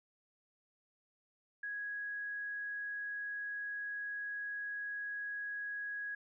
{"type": "tone", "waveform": "sine", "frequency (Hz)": 1661.2, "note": "G#6", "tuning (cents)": 0, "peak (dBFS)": -38, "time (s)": [1.63, 6.15], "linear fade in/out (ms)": 5, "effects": []}